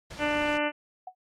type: noise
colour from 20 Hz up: pink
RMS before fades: -42 dBFS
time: 0.1-0.58 s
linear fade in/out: 10 ms
type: harmonic tone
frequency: 296.4 Hz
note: D4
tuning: 16 cents sharp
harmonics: 1 / 2 / 3 / 4 / 5 / 6 / 7 / 8 / 9 / 10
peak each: -31 / -29 / -33 / -38 / -34 / -37 / -36 / -36 / -38 / -39 dBFS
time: 0.18-0.72 s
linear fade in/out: 50 ms
type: tone with exponential decay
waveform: sine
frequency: 740 Hz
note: F#5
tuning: in tune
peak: -33 dBFS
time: 1.07-1.15 s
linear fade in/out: 5 ms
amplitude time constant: 16 ms
effects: low-pass 7000 Hz 12 dB/octave + AAC 64 kbps